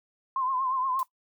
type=tone with vibrato; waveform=sine; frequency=1043 Hz; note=C6; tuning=6 cents flat; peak=-25 dBFS; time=0.36-1.03 s; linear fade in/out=2 ms; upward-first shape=triangle; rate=8.5 Hz; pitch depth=78 cents each way
type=noise with exponential decay; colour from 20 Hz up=blue; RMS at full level=-38 dBFS; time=0.99-1.08 s; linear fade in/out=2 ms; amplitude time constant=19 ms
effects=noise-tail reverb RT60 0.1 s tail -23 dB re dry